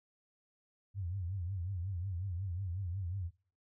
sine tone with vibrato, 92 Hz, F#2, 9 cents flat, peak -35 dBFS, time 0.94-3.31 s, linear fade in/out 50 ms, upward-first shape triangle, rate 5.5 Hz, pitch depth 180 cents each way, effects noise-tail reverb RT60 0.5 s tail -25 dB re dry

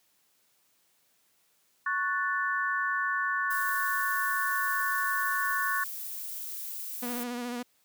sine chord, F# minor, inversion second, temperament equal, 1108.7 / 1480 / 1760 Hz, C#6 / F#6 / A6, 0 / 0 / 0 cents, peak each -31 dBFS, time 1.86-5.84 s, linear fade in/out 5 ms
violet noise, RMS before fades -38 dBFS, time 3.5-7.24 s, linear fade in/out 10 ms
sawtooth tone with vibrato, 242.8 Hz, B3, 29 cents flat, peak -29 dBFS, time 7.02-7.63 s, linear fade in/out 10 ms, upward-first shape sine, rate 14 Hz, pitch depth 35 cents each way
effects white hiss -69 dBFS RMS until 7.84 s + high-pass 100 Hz 12 dB/octave

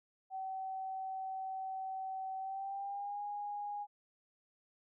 sine tone with pitch glide, 763 to 822.5 Hz, G5 to G#5, -47 to -17 cents, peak -38 dBFS, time 0.3-3.87 s, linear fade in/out 50 ms, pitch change +130 cents, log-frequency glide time 2.38-3.22 s, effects none

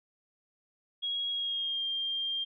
sine tone with pitch glide, 3304 to 3195 Hz, G#7 to G7, -10 to +32 cents, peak -30 dBFS, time 1.02-2.45 s, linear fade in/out 20 ms, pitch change -58 cents, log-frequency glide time 1.32-1.85 s, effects none

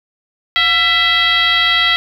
sine tone with frequency modulation, 2621 Hz, E7, 11 cents flat, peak -10 dBFS, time 0.56-1.96 s, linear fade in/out 0 ms, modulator 634 Hz, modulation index 2, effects 7-bit

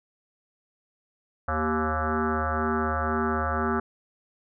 sine tone with frequency modulation, 545 Hz, C#5, 29 cents flat, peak -23 dBFS, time 1.48-3.8 s, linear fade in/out 5 ms, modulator 156 Hz, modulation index 6, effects none

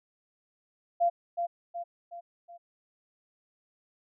sine tone with echo, 690 Hz, F5, 21 cents flat, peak -21 dBFS, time 1-1.1 s, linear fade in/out 20 ms, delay 370 ms, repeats 4, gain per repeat -6 dB, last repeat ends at 2.58 s, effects none

